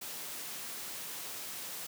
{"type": "high-pass noise", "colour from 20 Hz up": "white", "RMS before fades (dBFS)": -42, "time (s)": [0.01, 1.87], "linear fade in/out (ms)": 10, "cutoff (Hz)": 130, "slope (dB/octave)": 12, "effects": []}